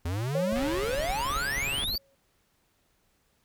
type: exponential sweep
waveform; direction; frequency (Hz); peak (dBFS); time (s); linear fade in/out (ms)
square; up; 80.7 to 4732; -29; 0.05-1.98; 5
type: tone with exponential decay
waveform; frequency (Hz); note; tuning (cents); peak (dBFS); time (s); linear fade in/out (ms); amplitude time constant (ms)
sine; 549; C#5; -17; -25; 0.35-2.15; 2; 390
type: noise with tremolo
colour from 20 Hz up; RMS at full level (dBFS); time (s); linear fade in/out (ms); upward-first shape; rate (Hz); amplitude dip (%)
brown; -34; 0.51-1.96; 2; sine; 19; 75
type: click train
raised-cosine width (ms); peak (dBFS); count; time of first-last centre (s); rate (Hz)
0.3; -22; 180; 0.56-1.839; 140
effects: pink hiss -70 dBFS RMS until 3.44 s